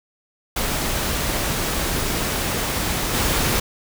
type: noise with level steps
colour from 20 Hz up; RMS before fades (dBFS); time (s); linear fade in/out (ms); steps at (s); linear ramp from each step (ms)
pink; -23 / -20; 0.56-3.6; 5; 3.13; 20
effects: none